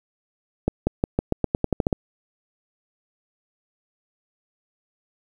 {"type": "accelerating click train", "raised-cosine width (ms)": 2, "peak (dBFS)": -6, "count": 12, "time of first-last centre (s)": [0.68, 1.928], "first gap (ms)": 190, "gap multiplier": 0.89, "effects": ["8-bit"]}